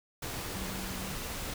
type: tone in noise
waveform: sine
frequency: 189.5 Hz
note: F#3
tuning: 42 cents sharp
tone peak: -41 dBFS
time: 0.55-1.14 s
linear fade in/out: 5 ms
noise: pink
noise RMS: -38 dBFS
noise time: 0.22-1.54 s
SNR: -6 dB
effects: none